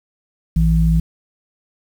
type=tone pair together; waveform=sine; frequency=57.2 / 162.9 Hz; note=A#1 / E3; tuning=-32 / -20 cents; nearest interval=octave + tritone; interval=1812 cents; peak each=-14 dBFS; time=0.56-1 s; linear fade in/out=5 ms; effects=7-bit